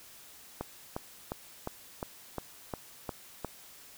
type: click train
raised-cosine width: 1 ms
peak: -20 dBFS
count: 9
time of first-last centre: 0.61-3.447 s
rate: 2.82 Hz
effects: white hiss -53 dBFS RMS until 3.97 s